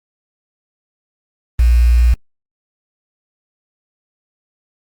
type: tone with quantisation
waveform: sine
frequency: 59.4 Hz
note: A#1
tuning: 33 cents sharp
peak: -7 dBFS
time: 1.59-2.14 s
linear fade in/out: 5 ms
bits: 5
effects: Opus 24 kbps